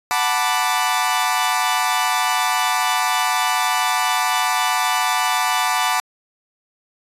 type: chord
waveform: sawtooth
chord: B minor seventh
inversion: second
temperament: equal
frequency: 740 / 880 / 987.8 / 1174.7 Hz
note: F#5 / A5 / B5 / D6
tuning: 0 / 0 / 0 / 0 cents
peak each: -19 dBFS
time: 0.11-6 s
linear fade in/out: 0 ms
effects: resampled to 32000 Hz